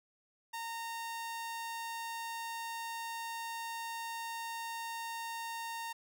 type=tone; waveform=sawtooth; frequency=920 Hz; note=A#5; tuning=23 cents flat; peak=-35 dBFS; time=0.53-5.93 s; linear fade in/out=10 ms; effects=none